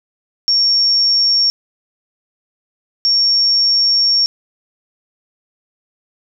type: tone bursts at uneven times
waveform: sine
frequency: 5510 Hz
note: F8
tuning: 24 cents flat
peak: -10 dBFS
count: 2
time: 0.48-1.5 / 3.05-4.26 s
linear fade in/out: 0 ms
effects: none